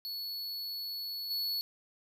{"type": "tone with level steps", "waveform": "square", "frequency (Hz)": 4405, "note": "C#8", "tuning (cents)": -12, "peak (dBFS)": [-37, -32], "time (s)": [0.05, 1.61], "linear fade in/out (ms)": 0, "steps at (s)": 1.3, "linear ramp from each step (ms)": 10, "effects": []}